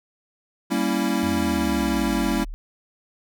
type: chord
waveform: square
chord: G diminished seventh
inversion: none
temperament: equal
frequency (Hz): 196 / 233.1 / 277.2 / 329.6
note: G3 / Bb3 / Db4 / Fb4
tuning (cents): 0 / 0 / 0 / 0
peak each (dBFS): -27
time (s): 0.7-2.45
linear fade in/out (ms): 20
type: linear sweep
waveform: sine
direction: down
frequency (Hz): 91.5 to 34.95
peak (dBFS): -30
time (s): 1.23-2.54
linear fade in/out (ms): 0
effects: none